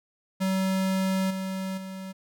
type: tone with level steps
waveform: square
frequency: 190 Hz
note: F#3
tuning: 46 cents sharp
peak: -24 / -30 / -36 dBFS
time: 0.4-2.13 s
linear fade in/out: 20 ms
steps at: 1.3 / 1.77 s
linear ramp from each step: 10 ms
effects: none